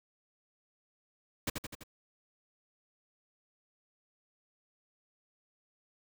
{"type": "noise with echo", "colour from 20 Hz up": "pink", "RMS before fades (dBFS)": -33, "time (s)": [1.47, 1.5], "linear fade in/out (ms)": 5, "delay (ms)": 84, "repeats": 4, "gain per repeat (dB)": -4, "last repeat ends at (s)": 1.836, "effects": []}